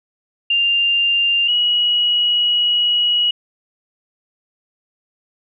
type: tone pair in turn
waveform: sine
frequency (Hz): 2794 / 2911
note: F7 / F#7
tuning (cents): 0 / -29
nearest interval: minor second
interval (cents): 71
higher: second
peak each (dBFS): -13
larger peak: neither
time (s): 0.5-1.48 / 1.48-3.31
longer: second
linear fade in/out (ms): 5
effects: none